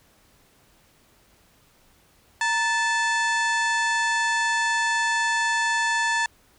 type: harmonic tone with a mistuned harmonic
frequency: 876 Hz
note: A5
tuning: 8 cents flat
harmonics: 1 / 2 / 3 / 4 / 5 / 6 / 7 / 8 / 9 / 10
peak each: -25 / -23 / -33 / -35 / -36 / -41 / -40 / -36 / -44 / -42 dBFS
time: 2.41-6.26 s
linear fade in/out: 2 ms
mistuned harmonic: 1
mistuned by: +100 cents
effects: pink hiss -59 dBFS RMS until 6.58 s